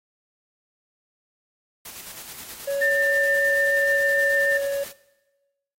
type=noise with tremolo; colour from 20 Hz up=white; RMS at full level=-38 dBFS; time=1.85-4.92 s; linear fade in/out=5 ms; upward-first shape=square; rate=9.4 Hz; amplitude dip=35%
type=tone; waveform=triangle; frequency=559 Hz; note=C#5; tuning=14 cents sharp; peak=-21 dBFS; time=2.67-4.84 s; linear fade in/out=10 ms
type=tone with vibrato; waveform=sine; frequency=1793 Hz; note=A6; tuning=32 cents sharp; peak=-19 dBFS; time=2.81-4.58 s; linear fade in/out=10 ms; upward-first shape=triangle; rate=6.7 Hz; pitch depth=8 cents each way
effects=noise-tail reverb RT60 1.0 s tail -18 dB re dry + AAC 48 kbps